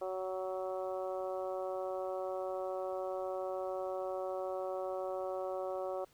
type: harmonic tone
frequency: 186.9 Hz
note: F#3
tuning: 18 cents sharp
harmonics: 2 / 3 / 4 / 5 / 6 / 7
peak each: -41 / -38 / -43 / -52 / -49 / -52 dBFS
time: 0.01-6.05 s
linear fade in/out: 10 ms
effects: pink hiss -67 dBFS RMS until 6.13 s